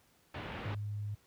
pink low-pass noise, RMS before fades -42 dBFS, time 0.34-0.75 s, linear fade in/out 5 ms, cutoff 3100 Hz, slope 24 dB/octave
sine tone, 103.83 Hz, G#2, in tune, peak -35 dBFS, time 0.65-1.15 s, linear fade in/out 10 ms
effects pink hiss -68 dBFS RMS until 1.26 s + high-pass 60 Hz 12 dB/octave

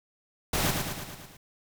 pink noise with echo, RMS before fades -27 dBFS, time 0.53-0.71 s, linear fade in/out 5 ms, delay 110 ms, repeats 6, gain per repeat -4 dB, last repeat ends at 1.37 s, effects none

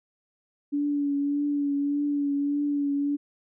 sine tone with vibrato, 286.5 Hz, D4, 43 cents flat, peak -23 dBFS, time 0.72-3.17 s, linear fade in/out 20 ms, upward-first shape triangle, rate 1.7 Hz, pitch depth 28 cents each way, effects none

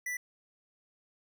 square tone, 1975.5 Hz, B6, in tune, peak -34 dBFS, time 0.06-0.17 s, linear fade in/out 5 ms, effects none

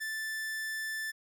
45% pulse tone, 1760 Hz, A6, in tune, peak -34 dBFS, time 0-1.12 s, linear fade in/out 20 ms, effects none

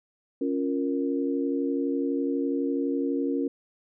sine chord, Bb minor, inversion first, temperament equal, 277.2 / 349.2 / 466.2 Hz, Db4 / F4 / Bb4, 0 / 0 / 0 cents, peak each -26 / -31 / -31 dBFS, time 0.41-3.48 s, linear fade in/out 5 ms, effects none

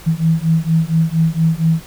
sine beating tone pair, 160.3 / 164.6 Hz, E3 / E3, -48 / -2 cents, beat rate 4.3 Hz, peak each -15 dBFS, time 0.06-1.82 s, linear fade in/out 20 ms, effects added 50 Hz sine -44 dBFS peak until 1.86 s + pink hiss -39 dBFS RMS until 1.86 s

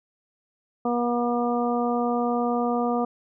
harmonic tone, 240.3 Hz, B3, 47 cents flat, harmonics 1 / 2 / 3 / 4 / 5, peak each -25 / -27 / -27 / -35 / -32 dBFS, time 0.85-3.05 s, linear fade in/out 5 ms, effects none

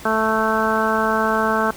harmonic tone, 220 Hz, A3, in tune, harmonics 1 / 2 / 3 / 4 / 5 / 6 / 7, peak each -24 / -24 / -24 / -24 / -24 / -24 / -24 dBFS, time 0.05-1.71 s, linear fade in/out 5 ms, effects pink hiss -39 dBFS RMS until 1.76 s

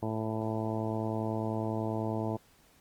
harmonic tone, 110 Hz, A2, in tune, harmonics 1 / 2 / 3 / 4 / 5 / 6 / 7 / 8 / 9, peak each -35 / -36 / -37 / -40 / -42 / -39 / -45 / -42 / -47 dBFS, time 0.02-2.37 s, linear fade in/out 10 ms, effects pink hiss -63 dBFS RMS until 2.8 s + Opus 24 kbps

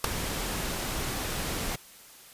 pink noise with ADSR envelope, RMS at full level -18 dBFS, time 0.04-1.76 s, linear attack 4 ms, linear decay 5 ms, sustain -14 dB, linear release 7 ms, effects white hiss -51 dBFS RMS until 2.33 s + resampled to 32000 Hz

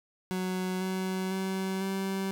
30% pulse tone with pitch steps, 185 / 187.58 / 190.2 / 192.86 Hz, F#3 / F#3 / F#3 / G3, 0 / +24 / +48 / -28 cents, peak -27 dBFS, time 0.31-2.31 s, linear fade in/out 0 ms, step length 500 ms, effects none

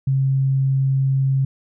sine tone, 134.7 Hz, C#3, 49 cents flat, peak -15 dBFS, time 0.07-1.45 s, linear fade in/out 5 ms, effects none

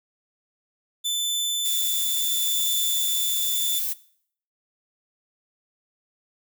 sawtooth tone with tremolo, 3520 Hz, A7, in tune, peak -19 dBFS, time 1.04-3.8 s, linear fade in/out 20 ms, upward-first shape triangle, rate 0.73 Hz, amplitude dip 25%
violet noise, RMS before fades -27 dBFS, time 1.64-3.94 s, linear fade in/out 20 ms
effects noise-tail reverb RT60 0.6 s tail -19 dB re dry

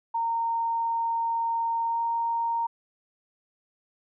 sine tone with pitch glide, 921 to 926.9 Hz, A#5 to A#5, -21 to -10 cents, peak -24 dBFS, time 0.14-2.67 s, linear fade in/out 10 ms, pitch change +11 cents, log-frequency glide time 1.87-1.98 s, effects none

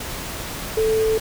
sine tone in noise, 440 Hz, A4, in tune, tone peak -16 dBFS, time 0.77-1.18 s, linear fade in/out 5 ms, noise pink, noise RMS -30 dBFS, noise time 0-1.2 s, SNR +11 dB, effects none

